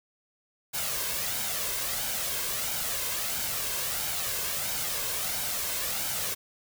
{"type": "noise with flanger", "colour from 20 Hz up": "white", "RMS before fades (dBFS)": -31, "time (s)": [0.73, 6.35], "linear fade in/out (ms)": 20, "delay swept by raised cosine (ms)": [1.3, 1.92], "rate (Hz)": 1.5, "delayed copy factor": 0.5, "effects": []}